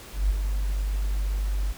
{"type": "tone with ADSR envelope", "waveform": "sine", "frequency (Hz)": 49, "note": "G1", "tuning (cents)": 0, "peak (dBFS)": -17, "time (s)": [0.12, 1.73], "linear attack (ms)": 180, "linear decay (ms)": 20, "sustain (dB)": -6, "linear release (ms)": 19, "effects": ["pink hiss -44 dBFS RMS until 1.77 s"]}